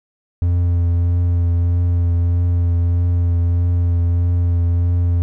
triangle tone with vibrato, 86.7 Hz, F2, 12 cents flat, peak -11 dBFS, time 0.42-5.22 s, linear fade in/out 0 ms, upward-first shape triangle, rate 1.6 Hz, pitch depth 20 cents each way, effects none

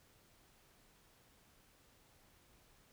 silence, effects pink hiss -68 dBFS RMS until 2.92 s

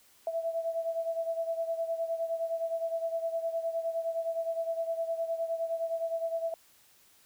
sine beating tone pair, 659.3 / 669 Hz, E5 / E5, 0 / +25 cents, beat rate 9.7 Hz, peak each -31 / -36 dBFS, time 0.27-6.54 s, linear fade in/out 2 ms, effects white hiss -62 dBFS RMS until 7.25 s

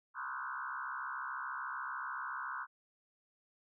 sine tone with frequency modulation, 1265 Hz, D#6, 28 cents sharp, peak -38 dBFS, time 0.14-2.67 s, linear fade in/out 50 ms, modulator 66.9 Hz, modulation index 4.3, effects none

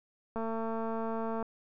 click train, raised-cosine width 1 ms, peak -23 dBFS, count 241, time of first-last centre 0.36-1.427 s, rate 225 Hz, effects none

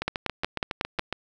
two click trains, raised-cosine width 0.3 ms, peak -9 / -12 dBFS, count 6 / 9, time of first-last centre 0.08-0.994 / 0.02-1.127 s, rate 5.47 / 7.23 Hz, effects none

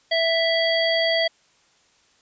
harmonic tone, 659.3 Hz, E5, in tune, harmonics 1 / 3 / 5 / 7, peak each -21 / -24 / -25 / -27 dBFS, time 0.11-1.28 s, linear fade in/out 10 ms, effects white hiss -60 dBFS RMS until 2.21 s + resampled to 16000 Hz

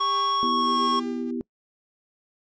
sawtooth tone with tremolo, 399.7 Hz, G4, 34 cents sharp, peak -30 dBFS, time 0-1.31 s, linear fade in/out 5 ms, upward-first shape triangle, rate 1.4 Hz, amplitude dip 90%
square tone with pitch glide, 1108.7 to 1097.2 Hz, C#6 to C#6, 0 to -18 cents, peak -22 dBFS, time 0-1 s, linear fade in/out 10 ms, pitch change -18 cents, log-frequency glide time 0.43-0.79 s
sine chord, E minor, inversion second, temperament equal, 246.9 / 329.6 / 392 Hz, B3 / E4 / G4, 0 / 0 / 0 cents, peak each -28 / -33 / -34 dBFS, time 0.43-1.41 s, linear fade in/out 0 ms
effects noise-tail reverb RT60 0.1 s tail -24 dB re dry + resampled to 16000 Hz

